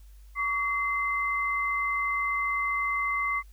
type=tone pair together; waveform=sine; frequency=1132 / 2067 Hz; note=C#6 / C7; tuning=+36 / -22 cents; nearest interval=minor seventh; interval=1042 cents; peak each=-28 dBFS; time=0.35-3.43 s; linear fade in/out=50 ms; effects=added 50 Hz sine -47 dBFS peak until 3.52 s + white hiss -65 dBFS RMS until 3.52 s